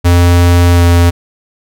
square tone with pitch glide, 87.31 to 86.36 Hz, F2 to F2, 0 to -19 cents, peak -5 dBFS, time 0.04-1.11 s, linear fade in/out 20 ms, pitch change -19 cents, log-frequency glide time 0.72-0.83 s, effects none

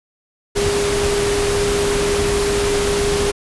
sine tone in noise, 406.1 Hz, G#4, 39 cents flat, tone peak -17 dBFS, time 0.55-3.32 s, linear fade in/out 20 ms, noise pink, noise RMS -21 dBFS, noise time 0.55-3.32 s, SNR +1 dB, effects resampled to 24000 Hz

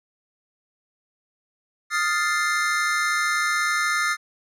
square chord, F dominant seventh, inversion third, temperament equal, 1244.5 / 1396.9 / 1760 / 2093 Hz, Eb6 / F6 / A6 / C7, 0 / 0 / 0 / 0 cents, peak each -27 dBFS, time 1.9-4.17 s, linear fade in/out 50 ms, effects low-pass 10000 Hz 12 dB/octave

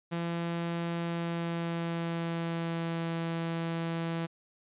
sawtooth tone with pitch glide, 169.5 to 166.11 Hz, E3 to E3, +49 to +14 cents, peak -27 dBFS, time 0.11-4.27 s, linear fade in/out 20 ms, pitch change -35 cents, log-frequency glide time 1.01-3.11 s, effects resampled to 8000 Hz

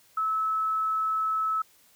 sine tone, 1300 Hz, E6, 24 cents flat, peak -24 dBFS, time 0.17-1.62 s, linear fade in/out 5 ms, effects white hiss -60 dBFS RMS until 1.95 s

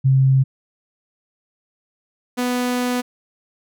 sine / sawtooth tone pair in turn, 133.4 / 247.5 Hz, C3 / B3, +34 / +4 cents, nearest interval major seventh, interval 1070 cents, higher second, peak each -11 / -15 dBFS, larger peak first, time 0.04-0.44 / 2.37-3.02 s, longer second, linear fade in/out 20 ms, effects none

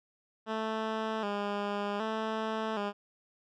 10% pulse tone with vibrato, 211.7 Hz, G#3, 33 cents sharp, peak -23 dBFS, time 0.46-2.93 s, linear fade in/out 50 ms, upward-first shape square, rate 0.65 Hz, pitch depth 67 cents each way, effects low-pass 3000 Hz 12 dB/octave

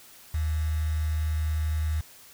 sine tone with quantisation, 77.78 Hz, D#2, in tune, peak -24 dBFS, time 0.34-2.01 s, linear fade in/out 5 ms, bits 7, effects white hiss -51 dBFS RMS until 2.33 s

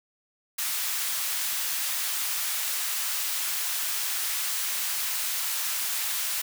white high-pass noise, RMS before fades -29 dBFS, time 0.58-6.42 s, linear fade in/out 10 ms, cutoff 1100 Hz, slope 12 dB/octave, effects none

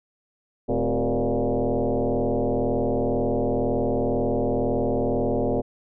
sine tone with frequency modulation, 100 Hz, G2, 35 cents sharp, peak -20 dBFS, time 0.68-5.62 s, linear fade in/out 20 ms, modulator 121 Hz, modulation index 4.7, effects none

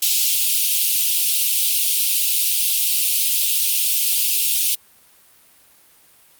white high-pass noise, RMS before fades -18 dBFS, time 0.02-4.75 s, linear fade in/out 5 ms, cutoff 2600 Hz, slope 48 dB/octave, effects white hiss -52 dBFS RMS until 6.39 s + Opus 48 kbps

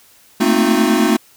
square tone cluster, 220.2 / 229.8 / 261.4 / 309.8 / 357.4 Hz, A3 / A#3 / C4 / D#4 / F4, +2 / -25 / -1 / -7 / +40 cents, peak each -19 dBFS, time 0.4-1.17 s, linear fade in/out 10 ms, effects white hiss -49 dBFS RMS until 1.36 s

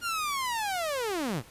sawtooth linear sweep, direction down, 1432 to 98 Hz, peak -25 dBFS, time 0.01-1.43 s, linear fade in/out 50 ms, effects pink hiss -53 dBFS RMS until 1.5 s + resampled to 32000 Hz

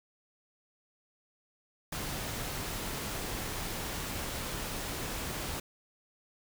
pink noise, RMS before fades -37 dBFS, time 1.92-5.6 s, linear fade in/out 5 ms, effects none

